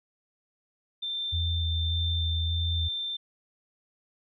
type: tone with tremolo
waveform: sine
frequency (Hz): 3572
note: A7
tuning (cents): +25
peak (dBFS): -29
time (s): 1.02-3.17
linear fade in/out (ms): 10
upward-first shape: triangle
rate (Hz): 1.2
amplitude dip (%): 25
type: tone with vibrato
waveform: sine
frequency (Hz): 83.4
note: E2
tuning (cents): +21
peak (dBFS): -26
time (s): 1.32-2.89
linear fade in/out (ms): 20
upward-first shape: square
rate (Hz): 1.7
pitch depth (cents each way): 19
effects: none